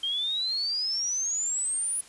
sine exponential sweep, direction up, 3158 to 9956 Hz, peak -26 dBFS, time 0.03-2.01 s, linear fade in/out 5 ms, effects white hiss -51 dBFS RMS until 2.08 s + resampled to 24000 Hz

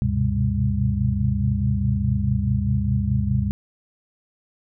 sine tone cluster, 72.7 / 98.8 / 124 / 128.8 / 200.8 Hz, D2 / G2 / B2 / C3 / G3, -17 / +14 / +7 / -27 / +42 cents, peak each -25 dBFS, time 0.02-3.51 s, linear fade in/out 0 ms, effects none

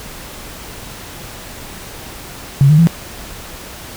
sine tone with pitch steps, 138.59 / 152.01 / 166.73 Hz, C#3 / D#3 / E3, 0 / -40 / +20 cents, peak -5 dBFS, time 2.61-2.871 s, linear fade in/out 0 ms, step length 87 ms, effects pink hiss -32 dBFS RMS until 3.96 s

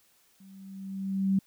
sine tone with level ramp, 193.4 Hz, G3, 23 cents flat, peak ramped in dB -50 to -20 dBFS, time 0.4-1.39 s, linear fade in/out 5 ms, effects white hiss -65 dBFS RMS until 1.46 s

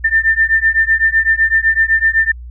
sine beating tone pair, 1789 / 1796.9 Hz, A6 / A6, +28 / +36 cents, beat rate 7.9 Hz, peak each -13 dBFS, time 0.04-2.32 s, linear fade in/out 10 ms, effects added 60 Hz sine -28 dBFS peak until 2.5 s

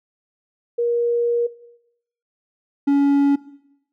sine / triangle tone pair in turn, 473.8 / 281.7 Hz, A#4 / C#4, +28 / +28 cents, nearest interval major sixth, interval 900 cents, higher first, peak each -17 / -11 dBFS, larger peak second, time 0.78-1.47 / 2.87-3.36 s, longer first, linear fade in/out 10 ms, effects noise-tail reverb RT60 0.8 s tail -18 dB re dry

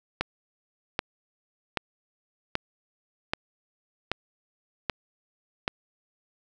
click train, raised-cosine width 0.3 ms, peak -9 dBFS, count 8, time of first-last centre 0.21-5.679 s, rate 1.28 Hz, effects none

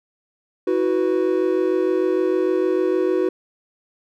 triangle chord, E suspended second, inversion none, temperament equal with one note detuned, 323.4 / 370 / 493.9 Hz, E4 / F#4 / B4, -33 / 0 / 0 cents, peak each -21 / -17 / -22 dBFS, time 0.67-3.29 s, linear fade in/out 5 ms, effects none

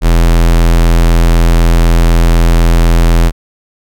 square tone, 42 Hz, E1, 33 cents sharp, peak -5 dBFS, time 0.01-3.32 s, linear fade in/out 50 ms, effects none

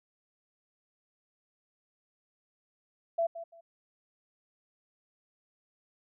sine tone with echo, 670 Hz, E5, 28 cents sharp, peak -25 dBFS, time 3.18-3.27 s, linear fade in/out 10 ms, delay 170 ms, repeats 2, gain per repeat -13 dB, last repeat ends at 3.61 s, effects none

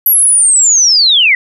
sine linear sweep, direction down, 11840 to 1932 Hz, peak -5 dBFS, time 0.06-1.35 s, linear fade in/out 2 ms, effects none

